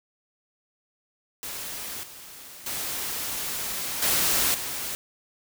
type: noise with level steps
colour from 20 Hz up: white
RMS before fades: -35 / -44 / -31 / -23 / -32 dBFS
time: 1.43-4.95 s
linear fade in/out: 0 ms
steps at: 2.03 / 2.66 / 4.02 / 4.54 s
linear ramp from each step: 5 ms
effects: none